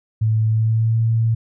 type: tone with pitch glide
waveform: sine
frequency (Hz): 110 to 113.49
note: A2 to A#2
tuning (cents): 0 to -46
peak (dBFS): -14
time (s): 0.21-1.35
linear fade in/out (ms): 10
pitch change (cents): +54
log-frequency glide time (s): 0.48-0.98
effects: none